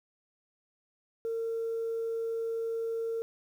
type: tone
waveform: sine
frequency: 455.9 Hz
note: A#4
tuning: 39 cents flat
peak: -29 dBFS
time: 1.25-3.22 s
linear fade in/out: 0 ms
effects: tanh soft clip ceiling -27 dBFS + 10-bit